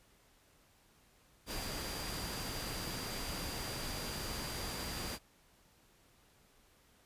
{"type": "tone in noise", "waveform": "sine", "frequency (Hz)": 4755, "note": "D8", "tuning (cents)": 21, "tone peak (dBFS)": -47, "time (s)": [1.46, 5.19], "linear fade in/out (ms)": 50, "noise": "pink", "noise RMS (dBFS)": -41, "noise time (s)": [1.46, 5.19], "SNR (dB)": -9, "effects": ["pink hiss -67 dBFS RMS until 7.05 s", "resampled to 32000 Hz"]}